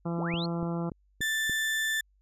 harmonic tone, 169.4 Hz, E3, 48 cents sharp, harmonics 1 / 2 / 3 / 4 / 5 / 6 / 7 / 8, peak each -30 / -36 / -40 / -42 / -44 / -46 / -47 / -48 dBFS, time 0.05-0.9 s, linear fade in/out 10 ms
sine linear sweep, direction up, 173.5 to 4432 Hz, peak -34 dBFS, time 0.18-0.46 s, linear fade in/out 5 ms
click train, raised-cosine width 3 ms, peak -26 dBFS, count 5, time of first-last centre 0.34-1.496 s, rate 3.46 Hz
35% pulse tone, 1766 Hz, A6, 6 cents sharp, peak -25 dBFS, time 1.21-2.01 s, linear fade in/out 5 ms
effects added 49 Hz sine -63 dBFS peak until 2.21 s + resampled to 32000 Hz

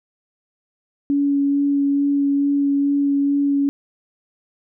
sine tone with vibrato, 282.1 Hz, C#4, 30 cents sharp, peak -15 dBFS, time 1.1-3.69 s, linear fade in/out 0 ms, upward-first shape sine, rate 2.3 Hz, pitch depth 10 cents each way, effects none

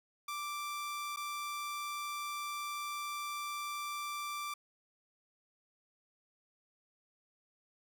sawtooth tone with dropouts, 1174.7 Hz, D6, in tune, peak -34 dBFS, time 0.28-4.54 s, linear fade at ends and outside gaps 5 ms, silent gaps 1.162-1.17 s, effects none

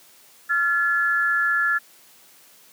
sine tone pair together, 1379.9 / 1715 Hz, F6 / A6, -21 / -45 cents, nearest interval major third, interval 376 cents, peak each -22 / -20 dBFS, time 0.49-1.79 s, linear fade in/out 20 ms, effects white hiss -52 dBFS RMS until 2.72 s + high-pass 150 Hz 12 dB/octave

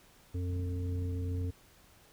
harmonic tone, 89.5 Hz, F2, 43 cents sharp, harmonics 1 / 3 / 5, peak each -32 / -42 / -46 dBFS, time 0.34-1.51 s, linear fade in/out 10 ms
click train, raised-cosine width 5 ms, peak -36 dBFS, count 30, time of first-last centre 0.5-1.448 s, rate 30.6 Hz
effects pink hiss -61 dBFS RMS until 2.12 s

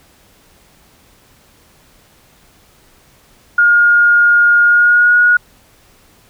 sine tone with pitch glide, 1423 to 1449.5 Hz, F6 to F#6, +32 to -36 cents, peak -6 dBFS, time 3.58-5.37 s, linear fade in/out 5 ms, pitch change +32 cents, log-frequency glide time 4.64-5.16 s, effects pink hiss -49 dBFS RMS until 6.29 s

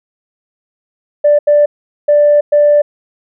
sine tone bursts at uneven times, 588 Hz, D5, 2 cents sharp, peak -4 dBFS, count 4, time 1.24-1.39 / 1.47-1.66 / 2.08-2.41 / 2.52-2.82 s, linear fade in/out 10 ms, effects tanh soft clip ceiling -1 dBFS

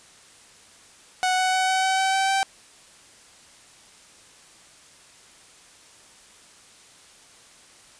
sawtooth tone with pitch steps, 740 / 745.1 / 750.3 / 755.5 / 760.8 / 766.1 / 771.4 / 776.8 Hz, F#5 / F#5 / F#5 / F#5 / F#5 / G5 / G5 / G5, 0 / +12 / +24 / +36 / +48 / -40 / -28 / -16 cents, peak -16 dBFS, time 1.23-2.43 s, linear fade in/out 0 ms, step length 150 ms, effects white hiss -51 dBFS RMS until 7.99 s + resampled to 22050 Hz

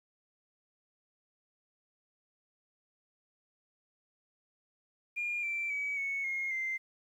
sine tone with pitch steps, 2415 / 2345 / 2277 / 2211 / 2147 / 2084 Hz, D7 / D7 / C#7 / C#7 / C7 / C7, +48 / -3 / +46 / -5 / +44 / -7 cents, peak -31 dBFS, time 5.16-6.78 s, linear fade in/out 20 ms, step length 270 ms, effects tanh soft clip ceiling -27 dBFS + 11-bit

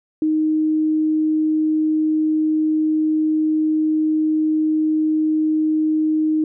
sine tone, 311.1 Hz, D#4, in tune, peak -15 dBFS, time 0.22-6.44 s, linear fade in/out 2 ms, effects none

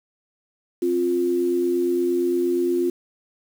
sine tone pair together, 263.1 / 351.7 Hz, C4 / F4, +10 / +12 cents, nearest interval perfect fourth, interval 502 cents, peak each -26 / -19 dBFS, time 0.82-2.9 s, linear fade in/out 5 ms, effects 7-bit

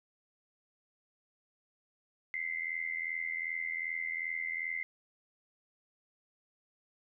sine tone with amplitude modulation, 2074 Hz, C7, 16 cents flat, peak -30 dBFS, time 2.34-4.83 s, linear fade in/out 0 ms, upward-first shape sine, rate 82.6 Hz, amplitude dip 85%, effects none

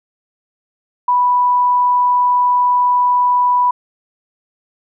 sine tone, 986 Hz, B5, 3 cents flat, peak -10 dBFS, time 1.08-3.71 s, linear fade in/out 5 ms, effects none

